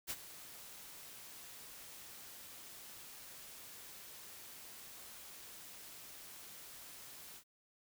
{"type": "noise with ADSR envelope", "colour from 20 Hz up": "white", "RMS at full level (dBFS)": -39, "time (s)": [0.07, 7.44], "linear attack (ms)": 36, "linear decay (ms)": 44, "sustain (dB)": -14, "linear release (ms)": 79, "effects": []}